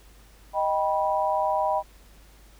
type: chord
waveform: sine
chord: Eb augmented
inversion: none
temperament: equal with one note detuned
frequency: 622.3 / 784 / 977 Hz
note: Eb5 / G5 / B5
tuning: 0 / 0 / -19 cents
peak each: -26 dBFS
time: 0.53-1.83 s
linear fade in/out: 50 ms
effects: added 50 Hz sine -51 dBFS peak until 2.59 s + pink hiss -56 dBFS RMS until 2.59 s